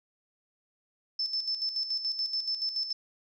sine tone with tremolo, 5274 Hz, E8, in tune, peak -27 dBFS, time 1.19-2.93 s, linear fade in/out 5 ms, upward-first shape square, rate 7 Hz, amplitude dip 60%, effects none

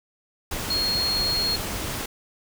sine tone in noise, 4284 Hz, C8, 40 cents sharp, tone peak -22 dBFS, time 0.7-1.56 s, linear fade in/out 5 ms, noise pink, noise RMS -30 dBFS, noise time 0.51-2.06 s, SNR +5 dB, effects none

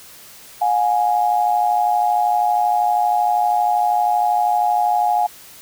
sine tone pair together, 717.9 / 830.6 Hz, F5 / G#5, +48 / 0 cents, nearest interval minor third, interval 252 cents, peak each -17 dBFS, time 0.61-5.27 s, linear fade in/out 10 ms, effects white hiss -42 dBFS RMS until 5.61 s

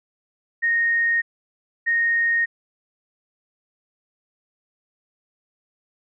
sine tone pair in turn, 1857 / 1857 Hz, A#6 / A#6, -7 / -7 cents, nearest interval unison, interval 0 cents, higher neither, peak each -17 dBFS, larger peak neither, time 0.62-1.22 / 1.86-2.46 s, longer neither, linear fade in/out 20 ms, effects none

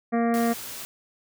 harmonic tone, 233 Hz, A#3, 1 cent flat, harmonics 1 / 2 / 3 / 5 / 6 / 7 / 8 / 9 / 10, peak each -22 / -28 / -27 / -35 / -42 / -43 / -38 / -45 / -49 dBFS, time 0.12-0.54 s, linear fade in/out 20 ms
white noise, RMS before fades -37 dBFS, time 0.34-0.85 s, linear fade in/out 0 ms
effects none

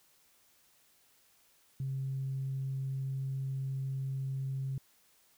sine tone, 134.3 Hz, C3, 46 cents sharp, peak -32 dBFS, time 1.8-4.78 s, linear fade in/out 2 ms, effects tanh soft clip ceiling -28 dBFS + white hiss -67 dBFS RMS until 5.37 s

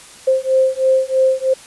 sine beating tone pair, 523.3 / 526.4 Hz, C5 / C5, 0 / +10 cents, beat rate 3.1 Hz, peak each -15 dBFS, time 0.27-1.54 s, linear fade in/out 10 ms, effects white hiss -40 dBFS RMS until 1.66 s + resampled to 24000 Hz

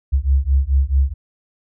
sine beating tone pair, 65.9 / 70.5 Hz, C2 / C#2, +13 / +30 cents, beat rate 4.6 Hz, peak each -16 dBFS, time 0.12-1.14 s, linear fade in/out 20 ms, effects none

